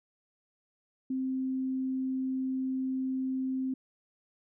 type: tone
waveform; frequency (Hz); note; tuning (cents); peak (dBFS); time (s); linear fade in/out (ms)
sine; 261.6; C4; 0; -29; 1.1-3.74; 5
effects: none